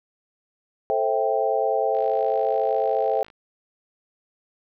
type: chord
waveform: sine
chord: A minor seventh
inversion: none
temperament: equal with one note detuned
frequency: 440 / 530.2 / 659.3 / 784 Hz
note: A4 / C5 / E5 / G5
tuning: 0 / +23 / 0 / 0 cents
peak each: -25 dBFS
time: 0.9-3.23 s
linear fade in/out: 0 ms
type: click train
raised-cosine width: 0.3 ms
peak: -31 dBFS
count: 74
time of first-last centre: 1.95-3.302 s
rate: 54 Hz
effects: none